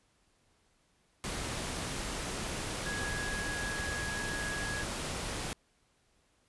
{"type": "tone in noise", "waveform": "sine", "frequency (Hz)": 1665, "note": "G#6", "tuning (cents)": 4, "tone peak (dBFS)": -37, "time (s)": [2.86, 4.83], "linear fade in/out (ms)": 0, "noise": "pink", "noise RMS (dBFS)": -37, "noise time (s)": [1.24, 5.53], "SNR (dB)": -3, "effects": ["pink hiss -71 dBFS RMS until 6.48 s", "resampled to 24000 Hz"]}